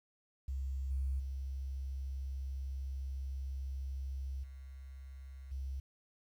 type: tone with level steps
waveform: sine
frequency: 66.8 Hz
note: C2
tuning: 36 cents sharp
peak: -35 / -32 / -37 / -46 / -37 dBFS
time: 0.48-5.8 s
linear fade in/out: 5 ms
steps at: 0.9 / 1.19 / 4.43 / 5.51 s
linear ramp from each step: 10 ms
effects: 11-bit